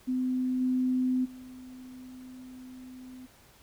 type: tone with level steps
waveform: sine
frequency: 255.1 Hz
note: C4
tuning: 44 cents flat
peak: -26 / -24 / -43 dBFS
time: 0.07-3.27 s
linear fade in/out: 20 ms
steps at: 0.6 / 1.24 s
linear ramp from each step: 20 ms
effects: pink hiss -58 dBFS RMS until 3.62 s